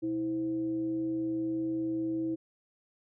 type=tone with frequency modulation; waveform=sine; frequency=324.4 Hz; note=E4; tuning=28 cents flat; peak=-29 dBFS; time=0.02-2.36 s; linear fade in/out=20 ms; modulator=198 Hz; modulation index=0.31; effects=none